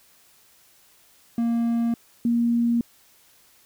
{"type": "tone pair in turn", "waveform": ["triangle", "sine"], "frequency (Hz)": [233.1, 235.4], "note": ["A#3", "A#3"], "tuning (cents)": [0, 17], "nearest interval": "unison", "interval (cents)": 17, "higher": "second", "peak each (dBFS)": -18, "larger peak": "neither", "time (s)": [[1.38, 1.94], [2.25, 2.81]], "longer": "neither", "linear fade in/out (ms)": 2, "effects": ["white hiss -57 dBFS RMS until 3.65 s"]}